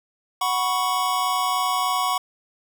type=chord; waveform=square; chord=F# suspended fourth; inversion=none; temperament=just; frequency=740 / 986.7 / 1110 Hz; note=F#5 / B5 / C#6; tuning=0 / -2 / +2 cents; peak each=-27 / -27 / -24 dBFS; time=0.41-2.18 s; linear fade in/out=5 ms; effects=none